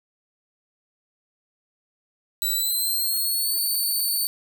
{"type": "tone with pitch glide", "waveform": "5% pulse", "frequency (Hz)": [3951, 4512], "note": ["B7", "C#8"], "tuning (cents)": [0, 30], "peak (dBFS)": -15, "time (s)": [2.42, 4.27], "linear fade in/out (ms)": 0, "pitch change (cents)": 230, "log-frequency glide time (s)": [2.53, 3.58], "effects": []}